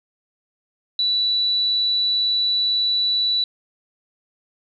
sine tone, 3951 Hz, B7, in tune, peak -17 dBFS, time 0.99-3.44 s, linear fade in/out 2 ms, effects none

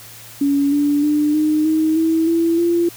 sine tone with pitch steps, 281.9 / 289.8 / 298 / 306.4 / 315 / 323.8 / 332.9 / 342.3 Hz, C#4 / D4 / D4 / D#4 / D#4 / E4 / E4 / F4, +29 / -23 / +25 / -27 / +21 / -31 / +17 / -35 cents, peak -13 dBFS, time 0.41-2.89 s, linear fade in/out 5 ms, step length 310 ms, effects added 113 Hz sine -46 dBFS peak until 2.96 s + white hiss -39 dBFS RMS until 2.96 s

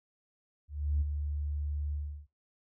sine tone with ADSR envelope, 73.42 Hz, D2, in tune, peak -24 dBFS, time 0.68-2.27 s, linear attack 330 ms, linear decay 25 ms, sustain -7 dB, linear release 340 ms, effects noise-tail reverb RT60 0.2 s tail -22 dB re dry + tanh soft clip ceiling -21 dBFS

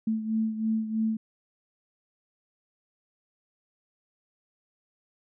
sine beating tone pair, 220 / 223.1 Hz, A3 / A3, 0 / +24 cents, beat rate 3.1 Hz, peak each -26 / -32 dBFS, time 0.07-1.17 s, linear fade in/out 5 ms, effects none

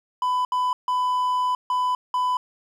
triangle tone bursts at uneven times, 1000 Hz, B5, 21 cents sharp, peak -18 dBFS, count 5, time 0.22-0.45 / 0.52-0.73 / 0.88-1.55 / 1.7-1.95 / 2.14-2.37 s, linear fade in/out 2 ms, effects 10-bit

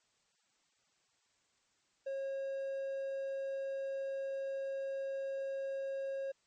triangle tone, 543 Hz, C#5, 36 cents flat, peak -34 dBFS, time 2.06-6.32 s, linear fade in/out 10 ms, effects white hiss -75 dBFS RMS until 6.46 s + MP3 32 kbps

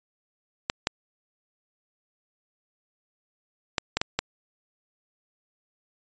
clicks, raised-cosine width 0.2 ms, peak -6 dBFS, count 6, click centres 0.699 / 0.871 / 3.782 / 3.97 / 4.015 / 4.19 s, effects resampled to 16000 Hz

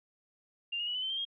sine tone with pitch steps, 2794 / 2864 / 2936 / 3010 / 3086 / 3163 / 3243 Hz, F7 / F7 / F#7 / F#7 / G7 / G7 / G#7, 0 / +43 / -14 / +29 / -28 / +15 / -42 cents, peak -32 dBFS, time 0.72-1.252 s, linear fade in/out 10 ms, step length 76 ms, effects none

